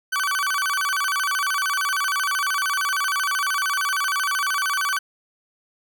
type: tone with vibrato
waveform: 40% pulse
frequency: 1318.5 Hz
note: E6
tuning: in tune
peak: -20 dBFS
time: 0.12-4.99 s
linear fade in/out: 10 ms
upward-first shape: square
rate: 13 Hz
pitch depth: 250 cents each way
effects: none